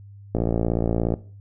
click train, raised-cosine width 2 ms, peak -9 dBFS, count 46, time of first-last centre 0.35-1.139 s, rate 57 Hz, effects noise-tail reverb RT60 0.4 s tail -17 dB re dry + added 100 Hz sine -41 dBFS peak until 1.4 s

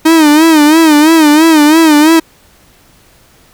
45% pulse tone with vibrato, 311 Hz, D#4, 1 cent flat, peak -3 dBFS, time 0.05-2.2 s, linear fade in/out 10 ms, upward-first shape sine, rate 3 Hz, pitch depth 100 cents each way, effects pink hiss -45 dBFS RMS until 3.53 s

